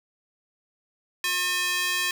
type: tone with high-pass filter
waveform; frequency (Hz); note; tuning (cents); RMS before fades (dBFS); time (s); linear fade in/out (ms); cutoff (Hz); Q
square; 359.9; F#4; -48; -26; 1.24-2.11; 2; 2000; 1.3
effects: none